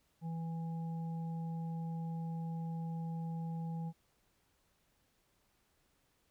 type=harmonic tone; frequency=164.81 Hz; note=E3; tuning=in tune; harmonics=1 / 3 / 5; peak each=-37 / -56 / -51 dBFS; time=0.21-3.93 s; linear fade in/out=50 ms; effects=pink hiss -75 dBFS RMS until 6.3 s